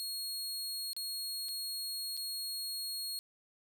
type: tone with dropouts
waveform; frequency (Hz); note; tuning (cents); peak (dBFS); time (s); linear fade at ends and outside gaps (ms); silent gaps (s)
sawtooth; 4300; C8; +47; -34; 0-3.19; 0; 0.932-0.965 / 1.485-1.489 / 2.168-2.174
effects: none